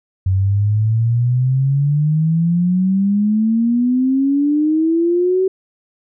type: exponential sweep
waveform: sine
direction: up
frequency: 93 to 382 Hz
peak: -12 dBFS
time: 0.26-5.48 s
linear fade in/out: 5 ms
effects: none